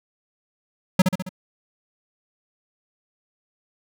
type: tone with echo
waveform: square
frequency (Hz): 185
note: F#3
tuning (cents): 0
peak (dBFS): -11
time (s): 0.99-1.02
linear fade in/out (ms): 5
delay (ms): 68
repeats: 4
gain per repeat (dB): -5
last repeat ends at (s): 1.292
effects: none